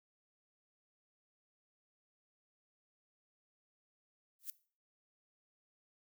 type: noise with exponential growth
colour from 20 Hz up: violet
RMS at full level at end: -38 dBFS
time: 4.39-4.5 s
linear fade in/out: 2 ms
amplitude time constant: 22 ms
effects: noise-tail reverb RT60 0.4 s tail -19 dB re dry